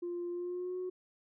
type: tone with pitch glide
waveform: sine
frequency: 349.2 to 366.3 Hz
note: F4 to F#4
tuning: 0 to -17 cents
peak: -34 dBFS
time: 0.02-0.9 s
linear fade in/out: 10 ms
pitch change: +83 cents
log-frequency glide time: 0.31-0.78 s
effects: tanh soft clip ceiling -32 dBFS